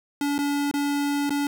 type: tone with dropouts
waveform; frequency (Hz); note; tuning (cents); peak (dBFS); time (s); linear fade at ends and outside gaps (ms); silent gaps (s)
square; 286.2; D4; -45; -23; 0.21-1.47; 2; 0.381-0.388 / 0.713-0.739 / 1.295-1.305
effects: 9-bit